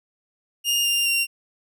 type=tone with pitch steps; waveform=sawtooth; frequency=2828 / 2796 / 2763 Hz; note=F7 / F7 / F7; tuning=+21 / +1 / -19 cents; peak=-16 dBFS; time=0.64-1.27 s; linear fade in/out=50 ms; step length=210 ms; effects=none

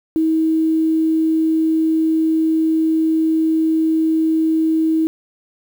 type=tone with quantisation; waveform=sine; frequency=320 Hz; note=D#4; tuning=49 cents sharp; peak=-13 dBFS; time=0.16-5.07 s; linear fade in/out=0 ms; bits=7; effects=none

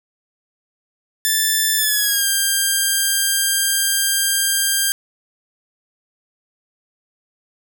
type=tone with pitch glide; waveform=5% pulse; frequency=1760 to 1595.4 Hz; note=A6 to G6; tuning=0 to +30 cents; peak=-5 dBFS; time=1.25-4.92 s; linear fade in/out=0 ms; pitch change=-170 cents; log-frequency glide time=1.76-2.27 s; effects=none

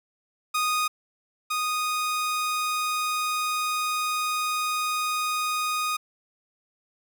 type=tone pair in turn; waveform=sawtooth; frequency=1240 / 1240 Hz; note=D#6 / D#6; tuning=-6 / -6 cents; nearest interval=unison; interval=0 cents; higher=neither; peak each=-19 / -21 dBFS; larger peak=first; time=0.54-0.88 / 1.5-5.97 s; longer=second; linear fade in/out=10 ms; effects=none

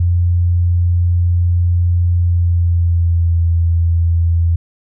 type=tone with pitch glide; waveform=sine; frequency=87.31 to 84.14 Hz; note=F2 to E2; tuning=0 to +36 cents; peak=-10 dBFS; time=0-4.56 s; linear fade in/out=5 ms; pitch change=-64 cents; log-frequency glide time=2.14-3.42 s; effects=none

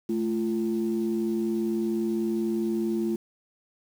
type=tone pair together; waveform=sine; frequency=218.8 / 343.3 Hz; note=A3 / F4; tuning=-9 / -30 cents; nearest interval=minor sixth; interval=779 cents; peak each=-26 dBFS; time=0.09-3.16 s; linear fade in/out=5 ms; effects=tanh soft clip ceiling -18 dBFS + 8-bit

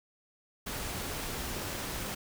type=noise; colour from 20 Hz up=pink; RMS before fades=-37 dBFS; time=0.66-2.15 s; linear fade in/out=10 ms; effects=none

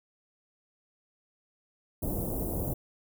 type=band-stop noise; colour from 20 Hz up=pink; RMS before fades=-32 dBFS; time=2.02-2.74 s; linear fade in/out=10 ms; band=640 to 12000 Hz; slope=24 dB/octave; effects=none

